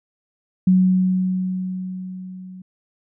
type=tone with level ramp; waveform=sine; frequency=185.2 Hz; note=F#3; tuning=2 cents sharp; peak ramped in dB=-10 to -35 dBFS; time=0.67-2.62 s; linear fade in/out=5 ms; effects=none